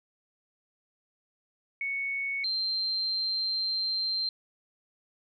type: tone pair in turn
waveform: sine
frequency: 2217 / 4147 Hz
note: C#7 / C8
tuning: 0 / -16 cents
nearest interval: major seventh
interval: 1084 cents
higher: second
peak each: -29 / -27 dBFS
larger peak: second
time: 1.81-2.44 / 2.44-4.29 s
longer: second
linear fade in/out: 2 ms
effects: none